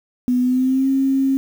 sine tone with pitch glide, 248.5 to 269.4 Hz, B3 to C#4, +11 to -49 cents, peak -14 dBFS, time 0.28-1.37 s, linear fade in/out 0 ms, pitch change +140 cents, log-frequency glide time 0.4-0.89 s, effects 7-bit

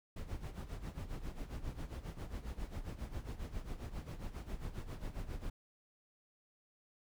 brown noise with tremolo, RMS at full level -40 dBFS, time 0.16-5.5 s, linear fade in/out 5 ms, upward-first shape sine, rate 7.4 Hz, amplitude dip 75%, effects none

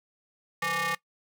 sawtooth ring-modulated tone, 329.6 Hz, E4, in tune, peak -20 dBFS, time 0.62-0.95 s, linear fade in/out 5 ms, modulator 1500 Hz, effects noise-tail reverb RT60 0.1 s tail -19 dB re dry

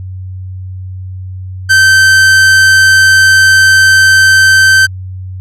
45% pulse tone, 1550 Hz, G6, 20 cents flat, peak -3 dBFS, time 1.69-4.87 s, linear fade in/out 20 ms, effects added 93 Hz sine -20 dBFS peak until 5.4 s + low-pass 9000 Hz 12 dB/octave

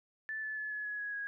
sine tone with pitch steps, 1753 / 1735.9 / 1718.9 / 1702.1 / 1685.5 / 1669 / 1652.7 Hz, A6 / A6 / A6 / G#6 / G#6 / G#6 / G#6, -7 / -24 / -41 / +42 / +25 / +8 / -9 cents, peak -36 dBFS, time 0.29-1.27 s, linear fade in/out 0 ms, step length 140 ms, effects none

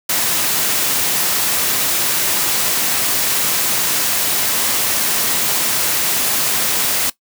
white noise, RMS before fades -17 dBFS, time 0.09-7.1 s, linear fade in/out 5 ms, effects noise-tail reverb RT60 0.1 s tail -18 dB re dry + high-pass 100 Hz 12 dB/octave

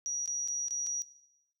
sine tone with dropouts, 5780 Hz, F#8, 41 cents flat, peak -31 dBFS, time 0.06-1.02 s, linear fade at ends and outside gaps 0 ms, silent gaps 0.259-0.276 / 0.476-0.484 / 0.683-0.708 / 0.865-0.869 s, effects noise-tail reverb RT60 0.9 s tail -19 dB re dry

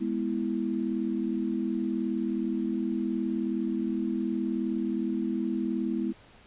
sine chord, E major, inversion first, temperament equal, 207.7 / 246.9 / 329.6 Hz, G#3 / B3 / E4, 0 / 0 / 0 cents, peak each -31 dBFS, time 0-6.13 s, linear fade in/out 20 ms, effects pink hiss -55 dBFS RMS until 6.46 s + resampled to 8000 Hz

